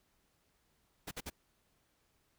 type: noise bursts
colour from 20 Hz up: pink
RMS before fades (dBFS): -42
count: 3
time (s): 1.07-1.301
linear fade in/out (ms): 10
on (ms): 43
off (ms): 51
effects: pink hiss -75 dBFS RMS until 2.38 s